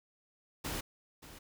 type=noise with echo; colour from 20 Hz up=pink; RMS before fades=-38 dBFS; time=0.64-0.81 s; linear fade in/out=10 ms; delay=580 ms; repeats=1; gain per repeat=-14 dB; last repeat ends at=1.39 s; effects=none